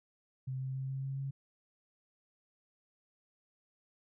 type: tone with pitch steps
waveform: sine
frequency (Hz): 130.81 / 131.95 / 133.1 / 134.25 / 135.42 / 136.6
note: C3 / C3 / C3 / C3 / C#3 / C#3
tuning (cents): 0 / +15 / +30 / +45 / -40 / -25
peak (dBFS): -35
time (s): 0.47-1.31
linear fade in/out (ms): 10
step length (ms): 140
effects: none

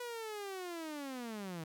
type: linear sweep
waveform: sawtooth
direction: down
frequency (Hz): 492.1 to 155.56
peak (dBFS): -37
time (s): 0-1.64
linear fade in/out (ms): 5
effects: none

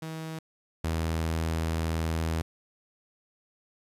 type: tone pair in turn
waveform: sawtooth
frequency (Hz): 160 / 81.19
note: D#3 / E2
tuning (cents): +49 / -26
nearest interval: octave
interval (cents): 1175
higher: first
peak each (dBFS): -31 / -23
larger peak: second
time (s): 0.02-0.39 / 0.84-2.42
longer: second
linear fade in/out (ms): 5
effects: resampled to 32000 Hz + 10-bit

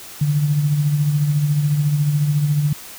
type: tone with tremolo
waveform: sine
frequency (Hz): 147.4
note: D3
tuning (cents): +7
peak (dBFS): -12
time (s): 0.21-2.73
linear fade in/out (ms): 5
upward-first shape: triangle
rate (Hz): 14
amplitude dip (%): 55
effects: white hiss -37 dBFS RMS until 2.98 s

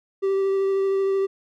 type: tone with vibrato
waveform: triangle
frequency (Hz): 389.2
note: G4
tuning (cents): -12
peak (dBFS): -17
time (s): 0.22-1.27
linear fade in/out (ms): 20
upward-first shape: triangle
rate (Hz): 13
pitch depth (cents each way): 13
effects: none

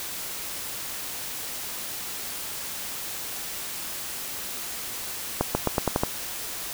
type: accelerating click train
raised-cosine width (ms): 1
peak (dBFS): -7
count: 7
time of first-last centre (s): 5.41-6.035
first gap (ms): 140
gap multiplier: 0.88
effects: white hiss -34 dBFS RMS until 6.73 s

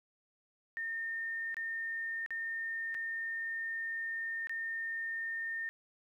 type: tone with dropouts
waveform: sine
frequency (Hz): 1821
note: A#6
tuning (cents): -41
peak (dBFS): -35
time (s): 0.77-5.69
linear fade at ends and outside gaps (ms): 0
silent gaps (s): 1.544-1.568 / 2.262-2.306 / 2.944-2.949 / 4.471-4.495
effects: 12-bit

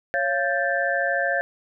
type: tone cluster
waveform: sine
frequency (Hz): 554 / 687 / 1571 / 1757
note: C#5 / F5 / G6 / A6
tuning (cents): -1 / -29 / +3 / -3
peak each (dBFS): -26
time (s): 0.14-1.41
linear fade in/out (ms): 0
effects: none

